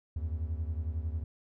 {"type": "beating tone pair", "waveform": "triangle", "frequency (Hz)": [76.8, 87.8], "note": ["D#2", "F2"], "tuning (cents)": [-22, 10], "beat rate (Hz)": 11, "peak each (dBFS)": [-31, -35], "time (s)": [0.16, 1.24], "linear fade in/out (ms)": 5, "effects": []}